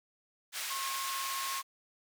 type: band-pass noise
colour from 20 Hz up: pink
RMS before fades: -38 dBFS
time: 0.52-1.63 s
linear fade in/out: 50 ms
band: 1700 to 16000 Hz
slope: 12 dB/octave
type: tone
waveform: sine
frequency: 1080 Hz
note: C#6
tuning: 45 cents flat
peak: -37 dBFS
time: 0.7-1.62 s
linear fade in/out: 10 ms
effects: none